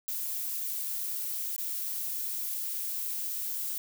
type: noise with dropouts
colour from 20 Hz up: violet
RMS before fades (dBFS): -34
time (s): 0.08-3.78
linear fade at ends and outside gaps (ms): 0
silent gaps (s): 1.563-1.581
effects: none